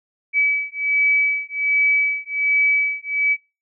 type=beating tone pair; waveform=sine; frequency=2288 / 2289.3 Hz; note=D7 / D7; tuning=-46 / -45 cents; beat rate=1.3 Hz; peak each=-19 dBFS; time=0.33-3.37 s; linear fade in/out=50 ms; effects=noise-tail reverb RT60 0.3 s tail -25 dB re dry